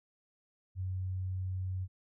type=tone; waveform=sine; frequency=93.1 Hz; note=F#2; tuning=11 cents sharp; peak=-33 dBFS; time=0.75-1.88 s; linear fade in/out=50 ms; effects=none